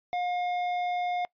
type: tone with hard clipping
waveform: sine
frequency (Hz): 714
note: F5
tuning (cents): +38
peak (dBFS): -29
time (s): 0.13-1.25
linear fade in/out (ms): 0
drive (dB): 9
effects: noise-tail reverb RT60 0.1 s tail -23 dB re dry + resampled to 11025 Hz

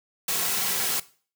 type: noise with comb filter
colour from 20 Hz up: white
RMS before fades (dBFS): -26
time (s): 0.28-1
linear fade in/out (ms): 5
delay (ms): 3.3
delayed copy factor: -0.55
effects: noise-tail reverb RT60 0.4 s tail -18 dB re dry + high-pass 150 Hz 12 dB/octave

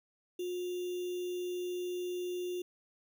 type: tone with sample-and-hold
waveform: sine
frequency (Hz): 358.6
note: F4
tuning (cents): +46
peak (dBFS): -34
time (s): 0.39-2.62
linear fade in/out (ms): 5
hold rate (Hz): 3150
effects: none

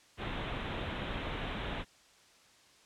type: low-pass noise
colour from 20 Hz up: pink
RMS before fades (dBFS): -38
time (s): 0.17-1.85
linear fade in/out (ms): 50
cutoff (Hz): 3800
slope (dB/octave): 96
effects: white hiss -62 dBFS RMS until 2.85 s + low-pass 7000 Hz 12 dB/octave

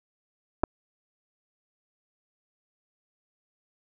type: clicks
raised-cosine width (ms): 1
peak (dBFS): -11 / -9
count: 2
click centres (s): 0.635 / 0.638
effects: none

